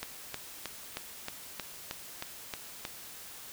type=click train; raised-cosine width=0.2 ms; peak=-18 dBFS; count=10; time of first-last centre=0.03-2.851 s; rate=3.19 Hz; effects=white hiss -47 dBFS RMS until 3.52 s